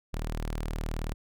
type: tone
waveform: sawtooth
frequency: 38.89 Hz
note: D#1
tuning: in tune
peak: -27 dBFS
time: 0.13-1.14 s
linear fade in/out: 10 ms
effects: none